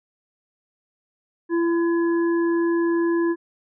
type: harmonic tone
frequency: 337.8 Hz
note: E4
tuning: 42 cents sharp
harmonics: 1 / 3 / 5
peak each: -18 / -32 / -33 dBFS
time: 1.49-3.36 s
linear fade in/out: 50 ms
effects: none